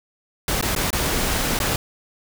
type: noise with dropouts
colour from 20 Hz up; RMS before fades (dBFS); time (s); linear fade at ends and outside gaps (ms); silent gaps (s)
pink; -22; 0.48-1.76; 2; 0.612-0.625 / 0.751-0.762 / 0.905-0.929 / 1.59-1.601
effects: none